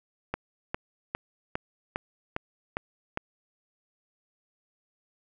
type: click train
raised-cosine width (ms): 0.5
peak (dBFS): -14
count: 8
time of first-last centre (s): 0.34-3.174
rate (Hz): 2.47
effects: none